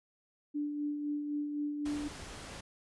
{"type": "tone with tremolo", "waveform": "sine", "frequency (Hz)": 293.7, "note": "D4", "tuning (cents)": 0, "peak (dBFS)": -31, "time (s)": [0.54, 2.09], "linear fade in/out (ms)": 20, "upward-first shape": "sine", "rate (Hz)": 3.9, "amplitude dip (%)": 40}
{"type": "low-pass noise", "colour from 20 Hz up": "pink", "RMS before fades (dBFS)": -46, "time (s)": [1.85, 2.61], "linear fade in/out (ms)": 10, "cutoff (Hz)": 9700, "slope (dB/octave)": 12}
{"effects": ["resampled to 24000 Hz"]}